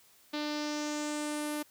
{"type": "tone with low-pass filter sweep", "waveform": "sawtooth", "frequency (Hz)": 298.5, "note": "D4", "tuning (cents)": 28, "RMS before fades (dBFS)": -35, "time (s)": [0.33, 1.63], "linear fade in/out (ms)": 10, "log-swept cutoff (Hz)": [4100, 12000], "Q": 2.9, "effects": ["white hiss -62 dBFS RMS until 1.7 s", "high-pass 60 Hz 12 dB/octave"]}